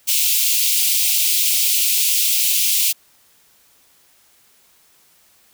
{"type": "high-pass noise", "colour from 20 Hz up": "white", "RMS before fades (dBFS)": -17, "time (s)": [0.07, 2.93], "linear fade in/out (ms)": 20, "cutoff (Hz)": 2400, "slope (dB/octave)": 48, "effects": ["white hiss -55 dBFS RMS until 5.53 s"]}